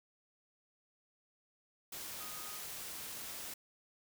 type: tone in noise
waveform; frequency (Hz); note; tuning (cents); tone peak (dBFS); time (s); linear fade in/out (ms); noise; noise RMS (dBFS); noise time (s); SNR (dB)
sine; 1245; D#6; +1; -53; 2.2-2.59; 5; white; -45; 1.92-3.54; -11
effects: none